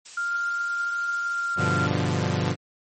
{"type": "noise", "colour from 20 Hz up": "blue", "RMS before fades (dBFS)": -38, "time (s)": [0.05, 1.56], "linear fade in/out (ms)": 10}
{"type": "tone with pitch glide", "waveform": "sine", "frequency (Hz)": [1396.9, 1386.4], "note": ["F6", "F6"], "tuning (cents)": [0, -13], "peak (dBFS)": -24, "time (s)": [0.17, 1.87], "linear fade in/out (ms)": 5, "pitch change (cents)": -13, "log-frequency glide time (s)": [1.16, 1.68]}
{"type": "chord", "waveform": "sawtooth", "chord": "G dominant seventh", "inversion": "none", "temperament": "equal with one note detuned", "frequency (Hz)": [98, 123.47, 146.32, 174.61], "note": ["G2", "B2", "D3", "F3"], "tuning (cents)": [0, 0, -6, 0], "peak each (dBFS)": -24, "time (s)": [1.56, 2.56], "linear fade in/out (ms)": 50}
{"effects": ["MP3 32 kbps"]}